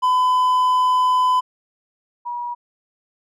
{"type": "tone pair in turn", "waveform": ["triangle", "sine"], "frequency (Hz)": [1008, 963.1], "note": ["B5", "B5"], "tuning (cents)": [35, -44], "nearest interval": "minor second", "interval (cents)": 79, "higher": "first", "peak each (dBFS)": [-12, -24], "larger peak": "first", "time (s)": [[0.02, 1.41], [2.25, 2.55]], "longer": "first", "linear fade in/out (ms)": 20, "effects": []}